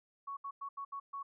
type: tone bursts at uneven times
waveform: sine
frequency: 1113 Hz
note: C#6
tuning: 7 cents sharp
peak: -39 dBFS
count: 6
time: 0.27-0.37 / 0.44-0.51 / 0.61-0.69 / 0.77-0.85 / 0.92-1 / 1.13-1.23 s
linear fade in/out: 10 ms
effects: none